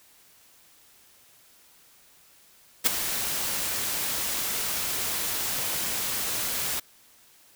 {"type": "noise with ADSR envelope", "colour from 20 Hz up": "white", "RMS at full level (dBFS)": -18, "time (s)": [2.84, 6.8], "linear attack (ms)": 27, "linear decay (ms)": 11, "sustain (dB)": -11, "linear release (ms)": 9, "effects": ["white hiss -57 dBFS RMS until 7.55 s"]}